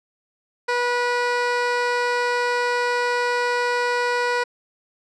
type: tone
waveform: 15% pulse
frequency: 487.2 Hz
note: B4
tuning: 24 cents flat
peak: -13 dBFS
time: 0.68-4.44 s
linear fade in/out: 10 ms
effects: low-pass 5000 Hz 12 dB/octave